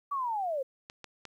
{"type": "linear sweep", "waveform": "sine", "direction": "down", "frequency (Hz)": [1160, 510], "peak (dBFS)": -29, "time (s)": [0.11, 0.63], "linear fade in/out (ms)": 10}
{"type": "clicks", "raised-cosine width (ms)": 0.2, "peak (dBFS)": -26, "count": 3, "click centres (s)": [0.899, 1.043, 1.253]}
{"effects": ["11-bit"]}